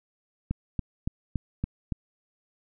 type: click train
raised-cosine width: 5 ms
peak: -15 dBFS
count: 6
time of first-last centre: 0.51-1.922 s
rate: 3.54 Hz
effects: none